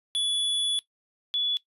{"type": "tone pair in turn", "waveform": ["square", "sine"], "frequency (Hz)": [3421, 3421], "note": ["A7", "A7"], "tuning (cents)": [-49, -49], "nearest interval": "unison", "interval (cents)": 0, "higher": "neither", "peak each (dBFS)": [-25, -24], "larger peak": "second", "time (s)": [[0.15, 0.79], [1.34, 1.57]], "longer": "first", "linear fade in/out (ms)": 0, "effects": ["noise-tail reverb RT60 0.1 s tail -18 dB re dry", "resampled to 32000 Hz"]}